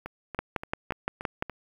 two click trains, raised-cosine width 0.5 ms, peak -21 / -12 dBFS, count 6 / 7, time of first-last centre 0.06-1.497 / 0.39-1.424 s, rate 3.48 / 5.8 Hz, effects 8-bit

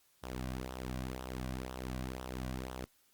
sawtooth tone with flanger, 63.8 Hz, C2, 43 cents flat, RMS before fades -41 dBFS, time 0.23-2.85 s, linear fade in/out 5 ms, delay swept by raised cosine 0.43 to 2.33 ms, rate 2 Hz, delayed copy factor -0.65, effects white hiss -70 dBFS RMS until 3.13 s + Opus 48 kbps

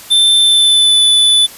square tone with pitch glide, 3552 to 3487 Hz, A7 to A7, +16 to -16 cents, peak -7 dBFS, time 0.1-1.47 s, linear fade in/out 20 ms, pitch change -32 cents, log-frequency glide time 0.4-1.03 s, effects white hiss -34 dBFS RMS until 1.57 s + resampled to 32000 Hz

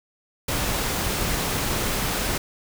pink noise, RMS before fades -25 dBFS, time 0.48-2.38 s, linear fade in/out 5 ms, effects none

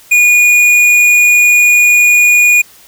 sine tone with tanh clipping, 2447 Hz, D#7, 29 cents flat, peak -6 dBFS, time 0.11-2.62 s, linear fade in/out 10 ms, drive 12 dB, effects white hiss -41 dBFS RMS until 2.87 s

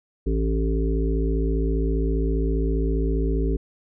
harmonic tone, 55 Hz, A1, in tune, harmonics 1 / 3 / 5 / 7 / 8, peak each -21 / -30 / -29 / -29 / -32 dBFS, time 0.26-3.57 s, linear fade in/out 10 ms, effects none

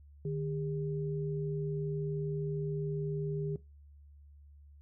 sine tone pair together, 151.2 / 403.7 Hz, D#3 / G#4, -49 / -49 cents, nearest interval octave + perfect fourth, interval 1700 cents, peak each -33 / -38 dBFS, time 0.25-3.56 s, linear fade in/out 2 ms, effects noise-tail reverb RT60 0.2 s tail -17 dB re dry + added 72 Hz sine -53 dBFS peak until 4.81 s

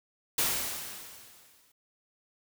white noise with exponential decay, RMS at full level -26 dBFS, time 0.38-1.72 s, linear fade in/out 5 ms, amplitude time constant 290 ms, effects none

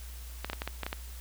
clicks, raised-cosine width 0.3 ms, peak -17 dBFS, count 8, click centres 0.446 / 0.499 / 0.532 / 0.619 / 0.676 / 0.833 / 0.865 / 0.929 s, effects added 60 Hz sine -41 dBFS peak until 1.2 s + white hiss -51 dBFS RMS until 1.2 s

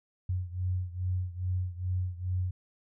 sine beating tone pair, 90.5 / 92.9 Hz, F#2 / F#2, -38 / +7 cents, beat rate 2.4 Hz, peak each -31 / -34 dBFS, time 0.29-2.51 s, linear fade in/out 5 ms, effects none

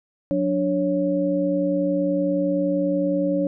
sine tone cluster, 182.1 / 292.7 / 553 Hz, F#3 / D4 / C#5, -27 / -6 / -4 cents, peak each -26 / -22 / -23 dBFS, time 0.31-3.47 s, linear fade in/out 0 ms, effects none

